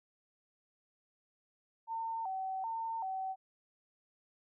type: tone with vibrato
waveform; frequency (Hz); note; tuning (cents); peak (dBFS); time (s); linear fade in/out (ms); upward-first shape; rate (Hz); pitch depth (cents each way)
sine; 830.6; G#5; 0; -35; 1.87-3.36; 50; square; 1.3; 150
effects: none